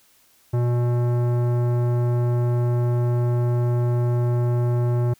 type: tone with tanh clipping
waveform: sine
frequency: 121 Hz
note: B2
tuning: 35 cents flat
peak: -20 dBFS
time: 0.53-5.14 s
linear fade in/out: 10 ms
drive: 16 dB
effects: white hiss -58 dBFS RMS until 5.19 s